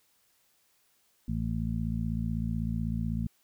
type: harmonic tone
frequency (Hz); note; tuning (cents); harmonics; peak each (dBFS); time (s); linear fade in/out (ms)
56; A1; +31; 1 / 2 / 3 / 4; -34 / -34 / -34 / -34; 1.28-3.27; 5
effects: white hiss -69 dBFS RMS until 3.43 s